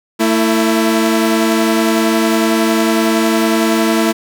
sawtooth tone pair together, 224.3 / 331 Hz, A3 / E4, +34 / +7 cents, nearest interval perfect fifth, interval 673 cents, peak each -10 dBFS, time 0.19-4.13 s, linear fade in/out 20 ms, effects none

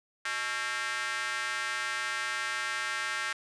square tone with high-pass filter, 122.9 Hz, B2, 8 cents flat, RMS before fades -33 dBFS, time 0.25-3.33 s, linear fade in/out 5 ms, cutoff 1600 Hz, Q 2.6, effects resampled to 22050 Hz

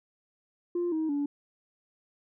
sine tone with pitch steps, 349.2 / 316.5 / 286.9 Hz, F4 / D#4 / D4, 0 / +30 / -40 cents, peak -25 dBFS, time 0.75-1.26 s, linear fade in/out 5 ms, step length 170 ms, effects tanh soft clip ceiling -24 dBFS

